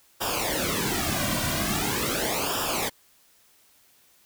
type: noise with flanger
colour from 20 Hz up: pink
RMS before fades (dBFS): -27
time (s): 0.2-2.9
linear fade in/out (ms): 20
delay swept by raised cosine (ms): 0.47 to 2.37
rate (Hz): 0.42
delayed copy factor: -0.8
effects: white hiss -60 dBFS RMS until 4.25 s